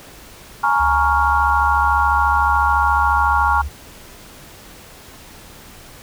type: chord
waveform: sine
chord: Bb minor seventh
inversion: third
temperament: equal with one note detuned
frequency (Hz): 838.3 / 932.3 / 1108.7 / 1396.9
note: Ab5 / Bb5 / Db6 / F6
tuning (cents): +16 / 0 / 0 / 0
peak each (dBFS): -19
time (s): 0.63-3.62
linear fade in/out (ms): 10
type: tone with vibrato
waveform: sine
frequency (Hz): 70.6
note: C#2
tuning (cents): +32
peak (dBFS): -22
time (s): 0.79-3.69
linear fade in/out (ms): 20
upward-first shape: sine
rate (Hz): 13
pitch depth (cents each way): 9
effects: pink hiss -41 dBFS RMS until 6.02 s